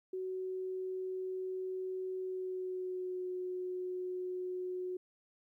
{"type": "tone with pitch glide", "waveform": "sine", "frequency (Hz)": [373.4, 365.5], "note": ["F#4", "F#4"], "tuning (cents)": [16, -21], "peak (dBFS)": -36, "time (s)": [0.13, 4.97], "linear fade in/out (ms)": 5, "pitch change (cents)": -37, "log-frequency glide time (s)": [2.18, 3.28], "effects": ["13-bit"]}